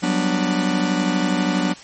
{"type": "chord", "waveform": "45% pulse", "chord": "G major seventh", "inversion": "third", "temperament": "just", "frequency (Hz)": [183.75, 196, 245, 294], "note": ["F#3", "G3", "B3", "D4"], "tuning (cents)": [-12, 0, -14, 2], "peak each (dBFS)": [-22, -26, -24, -23], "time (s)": [0.02, 1.74], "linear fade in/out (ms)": 20, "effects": ["white hiss -41 dBFS RMS until 1.83 s", "MP3 32 kbps"]}